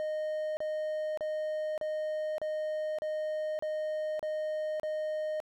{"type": "tone bursts", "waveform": "triangle", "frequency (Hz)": 617, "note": "D#5", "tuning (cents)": -15, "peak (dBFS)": -29, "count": 9, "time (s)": [0, 5.402], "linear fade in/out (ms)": 0, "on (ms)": 570, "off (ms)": 34, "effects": []}